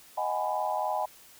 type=chord; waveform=sine; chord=G# minor seventh; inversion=second; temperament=just; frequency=623 / 747.5 / 830.6 / 996.7 Hz; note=D#5 / F#5 / G#5 / B5; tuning=+2 / +17 / 0 / +16 cents; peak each=-33 / -33 / -31 / -34 dBFS; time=0.17-1.06 s; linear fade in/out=10 ms; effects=white hiss -54 dBFS RMS until 1.39 s